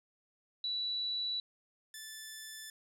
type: tone pair in turn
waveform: sine / 10% pulse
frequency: 3943 / 1753 Hz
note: B7 / A6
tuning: -4 / -7 cents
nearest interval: octave + major second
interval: 1403 cents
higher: first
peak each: -33 / -36 dBFS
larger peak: first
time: 0.64-1.4 / 1.94-2.7 s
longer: neither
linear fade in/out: 2 ms
effects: none